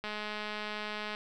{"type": "click train", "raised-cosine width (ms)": 0.3, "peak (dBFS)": -22, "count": 235, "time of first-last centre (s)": [0.04, 1.149], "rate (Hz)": 211, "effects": []}